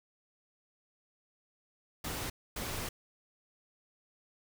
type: noise bursts at uneven times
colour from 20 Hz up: pink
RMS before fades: -38 dBFS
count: 2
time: 2.04-2.3 / 2.56-2.89 s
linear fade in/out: 5 ms
effects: none